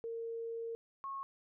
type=tone pair in turn; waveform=sine; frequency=459.1 / 1091.9 Hz; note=A#4 / C#6; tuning=-26 / -26 cents; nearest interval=octave + minor third; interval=1500 cents; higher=second; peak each=-38 / -39 dBFS; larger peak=first; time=0.04-0.75 / 1.04-1.23 s; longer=first; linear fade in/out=0 ms; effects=none